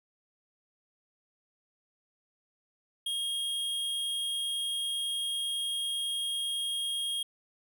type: tone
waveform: square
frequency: 3254 Hz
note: G#7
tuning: 36 cents flat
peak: -31 dBFS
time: 3.06-7.23 s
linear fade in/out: 5 ms
effects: none